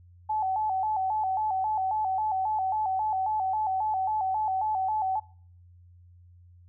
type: tone with vibrato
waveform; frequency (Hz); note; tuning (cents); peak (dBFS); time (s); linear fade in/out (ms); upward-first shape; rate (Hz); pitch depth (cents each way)
sine; 809; G#5; -46; -25; 0.29-5.2; 10; square; 3.7; 110
effects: noise-tail reverb RT60 0.5 s tail -23 dB re dry + added 88 Hz sine -51 dBFS peak until 6.68 s